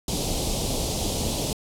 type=band-stop noise; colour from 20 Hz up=pink; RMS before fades=-26 dBFS; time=0.08-1.53 s; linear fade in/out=2 ms; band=790 to 3200 Hz; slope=24 dB/octave; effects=low-pass 11000 Hz 12 dB/octave